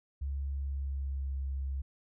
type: tone with pitch glide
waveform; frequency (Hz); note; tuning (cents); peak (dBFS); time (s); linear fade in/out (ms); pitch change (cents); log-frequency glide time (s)
sine; 69.3 to 67.68; C#2 to C#2; 0 to -41; -32; 0.21-1.82; 10; -41; 0.5-1.39
effects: none